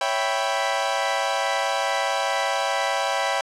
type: chord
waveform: sawtooth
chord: C# half-diminished seventh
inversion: none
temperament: equal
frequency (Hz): 554.4 / 659.3 / 784 / 987.8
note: C#5 / E5 / G5 / B5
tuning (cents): 0 / 0 / 0 / 0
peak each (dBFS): -24 / -24 / -22 / -24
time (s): 0.01-3.41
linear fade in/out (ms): 2
effects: low-pass 7000 Hz 12 dB/octave